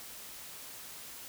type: silence
effects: white hiss -47 dBFS RMS until 1.28 s